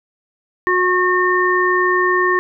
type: harmonic tone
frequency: 363.9 Hz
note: F#4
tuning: 29 cents flat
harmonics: 1 / 3 / 5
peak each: -17 / -17 / -17 dBFS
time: 0.67-2.39 s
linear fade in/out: 0 ms
effects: none